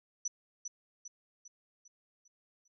sine tone with echo, 5940 Hz, F#8, 6 cents sharp, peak -32 dBFS, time 0.25-0.28 s, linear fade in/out 5 ms, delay 400 ms, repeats 6, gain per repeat -6 dB, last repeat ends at 2.68 s, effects none

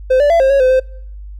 triangle tone with pitch steps, 516 / 582 / 674 / 533 / 553 / 513 / 519 Hz, C5 / D5 / E5 / C5 / C#5 / C5 / C5, -24 / -16 / +38 / +32 / -4 / -34 / -14 cents, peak -6 dBFS, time 0.1-0.8 s, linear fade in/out 10 ms, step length 100 ms, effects noise-tail reverb RT60 0.7 s tail -25 dB re dry + added 50 Hz sine -28 dBFS peak until 1.39 s

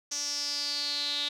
sawtooth tone with band-pass filter sweep, 290 Hz, D4, 22 cents flat, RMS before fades -32 dBFS, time 0.11-1.29 s, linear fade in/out 10 ms, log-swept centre 5900 to 3700 Hz, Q 8.3, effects none

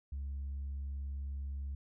sine tone, 69.3 Hz, C#2, in tune, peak -35 dBFS, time 0.12-1.75 s, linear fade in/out 5 ms, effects tanh soft clip ceiling -35 dBFS

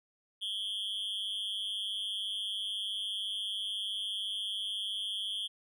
triangle tone with amplitude modulation, 3253 Hz, G#7, 37 cents flat, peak -28 dBFS, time 0.41-5.48 s, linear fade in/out 20 ms, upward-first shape sine, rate 203 Hz, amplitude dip 100%, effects none

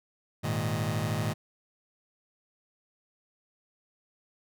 sawtooth chord, Ab suspended second, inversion none, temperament just, 103.83 / 116.8 / 155.74 Hz, Ab2 / Bb2 / Eb3, 0 / +4 / +2 cents, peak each -28 dBFS, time 0.43-1.34 s, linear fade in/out 20 ms, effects none

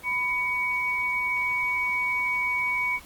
sine tone pair together, 1001 / 2247 Hz, B5 / C#7, +23 / +23 cents, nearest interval octave + major second, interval 1400 cents, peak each -31 / -24 dBFS, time 0.03-3 s, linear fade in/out 50 ms, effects pink hiss -48 dBFS RMS until 3.05 s + Opus 32 kbps

